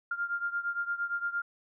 sine beating tone pair, 1396.9 / 1405.6 Hz, F6 / F6, 0 / +11 cents, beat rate 8.7 Hz, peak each -32 / -35 dBFS, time 0.11-1.42 s, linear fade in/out 5 ms, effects none

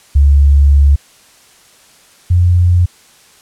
sine tone pair in turn, 70.7 / 88.4 Hz, C#2 / F2, +35 / +22 cents, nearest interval major third, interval 387 cents, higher second, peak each -4 / -6 dBFS, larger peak first, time 0.15-0.96 / 2.3-2.86 s, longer first, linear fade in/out 10 ms, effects white hiss -45 dBFS RMS until 3.41 s + low-pass 10000 Hz 12 dB/octave

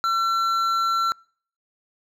sine tone with hard clipping, 1350 Hz, E6, 41 cents sharp, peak -21 dBFS, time 0.04-1.12 s, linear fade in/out 0 ms, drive 7 dB, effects noise-tail reverb RT60 0.5 s tail -26 dB re dry

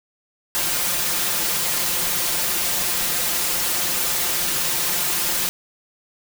white noise with comb filter, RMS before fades -22 dBFS, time 0.55-5.49 s, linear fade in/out 0 ms, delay 5.7 ms, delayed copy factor +0.8, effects none

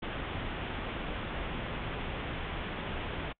pink low-pass noise, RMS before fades -37 dBFS, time 0.02-3.33 s, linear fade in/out 10 ms, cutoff 3500 Hz, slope 96 dB/octave, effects noise-tail reverb RT60 0.1 s tail -26 dB re dry

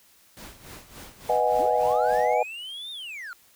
pink noise with tremolo, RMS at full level -42 dBFS, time 0.37-2.34 s, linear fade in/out 0 ms, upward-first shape sine, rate 3.5 Hz, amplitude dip 75%
sine chord, G# minor seventh, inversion first, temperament equal, 493.9 / 622.3 / 740 / 830.6 Hz, B4 / D#5 / F#5 / G#5, 0 / 0 / 0 / 0 cents, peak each -25 dBFS, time 1.29-2.43 s, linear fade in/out 5 ms
triangle linear two-way sweep, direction up then down, 245.8 to 3700 to 1343 Hz, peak -33 dBFS, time 1.59-3.33 s, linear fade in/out 0 ms, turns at 2.91 s
effects white hiss -58 dBFS RMS until 3.55 s

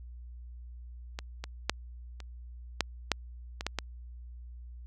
clicks, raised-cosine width 0.2 ms, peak -19 / -20 / -8 / -28 / -8 / -7 / -18 / -13 / -13 dBFS, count 9, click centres 1.189 / 1.44 / 1.696 / 2.203 / 2.807 / 3.117 / 3.609 / 3.666 / 3.787 s, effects added 60 Hz sine -43 dBFS peak until 4.86 s

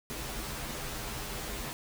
pink noise with comb filter, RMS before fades -38 dBFS, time 0.1-1.73 s, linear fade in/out 0 ms, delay 11 ms, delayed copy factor -0.85, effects none

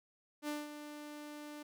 sawtooth tone with ADSR envelope, 296.7 Hz, D4, 18 cents sharp, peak -32 dBFS, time 0.42-1.63 s, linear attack 62 ms, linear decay 190 ms, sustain -10 dB, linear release 8 ms, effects none

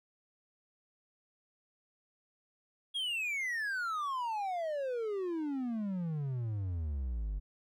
triangle exponential sweep, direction down, 3338 to 46.26 Hz, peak -31 dBFS, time 2.94-7.4 s, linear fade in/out 20 ms, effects none

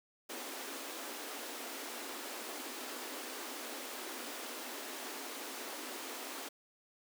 pink high-pass noise, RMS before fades -44 dBFS, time 0.29-6.49 s, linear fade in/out 10 ms, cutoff 240 Hz, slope 96 dB/octave, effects none

